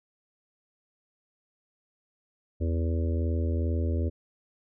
harmonic tone, 82.41 Hz, E2, in tune, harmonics 1 / 3 / 4 / 5 / 6 / 7, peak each -25 / -35 / -37 / -39 / -41 / -42 dBFS, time 2.6-4.1 s, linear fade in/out 20 ms, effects none

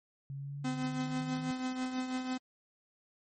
sine exponential sweep, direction up, 137.4 to 159.1 Hz, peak -38 dBFS, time 0.3-1.51 s, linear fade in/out 0 ms
45% pulse tone with tremolo, 256.2 Hz, C4, 36 cents flat, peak -31 dBFS, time 0.64-2.38 s, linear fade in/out 10 ms, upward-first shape triangle, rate 6.1 Hz, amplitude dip 60%
effects MP3 32 kbps

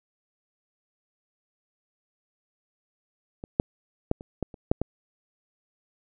clicks, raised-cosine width 2 ms, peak -23 / -6 / -9 / -27 / -14 / -29 / -6 / -13 dBFS, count 8, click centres 3.439 / 3.599 / 4.114 / 4.209 / 4.427 / 4.542 / 4.715 / 4.816 s, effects none

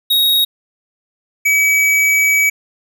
square tone pair in turn, 3774 / 2281 Hz, A#7 / C#7, +21 / +49 cents, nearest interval major sixth, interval 872 cents, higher first, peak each -11 dBFS, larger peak neither, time 0.1-0.45 / 1.45-2.5 s, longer second, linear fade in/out 10 ms, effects none

